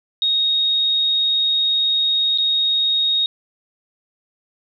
sine tone with dropouts, 3742 Hz, A#7, 6 cents sharp, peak -15 dBFS, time 0.22-3.26 s, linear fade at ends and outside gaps 1 ms, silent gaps 2.376-2.384 s, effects none

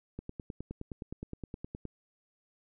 click train, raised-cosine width 3 ms, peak -26 dBFS, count 17, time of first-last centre 0.19-1.853 s, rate 9.62 Hz, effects none

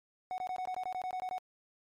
triangle tone bursts, 740 Hz, F#5, in tune, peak -32 dBFS, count 12, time 0.31-1.381 s, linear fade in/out 0 ms, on 70 ms, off 21 ms, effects MP3 64 kbps

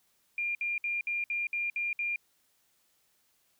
sine tone bursts, 2400 Hz, D7, 37 cents sharp, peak -29 dBFS, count 8, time 0.38-2.16 s, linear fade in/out 2 ms, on 170 ms, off 60 ms, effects white hiss -71 dBFS RMS until 3.59 s

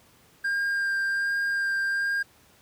triangle tone with vibrato, 1600 Hz, G6, 35 cents sharp, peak -22 dBFS, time 0.44-2.23 s, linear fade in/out 10 ms, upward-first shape sine, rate 1.3 Hz, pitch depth 13 cents each way, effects pink hiss -58 dBFS RMS until 2.61 s + high-pass 60 Hz 12 dB/octave

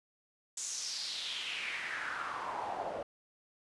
pink noise with band-pass filter sweep, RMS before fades -39 dBFS, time 0.57-3.03 s, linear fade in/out 5 ms, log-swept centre 7400 to 570 Hz, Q 4, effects resampled to 24000 Hz

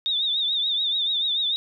sine tone with vibrato, 3645 Hz, A#7, 40 cents flat, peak -21 dBFS, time 0.06-1.56 s, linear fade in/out 0 ms, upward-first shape triangle, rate 6.9 Hz, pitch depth 99 cents each way, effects none

